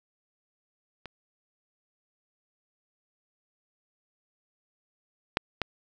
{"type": "clicks", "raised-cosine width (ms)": 0.3, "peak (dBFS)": [-24, -7, -11], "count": 3, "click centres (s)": [1.057, 5.371, 5.617], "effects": []}